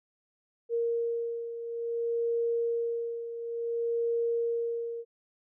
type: beating tone pair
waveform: sine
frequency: 466.2 / 466.77 Hz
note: A#4 / A#4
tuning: 0 / +2 cents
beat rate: 0.57 Hz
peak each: -29 / -35 dBFS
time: 0.69-5.05 s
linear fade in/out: 50 ms
effects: none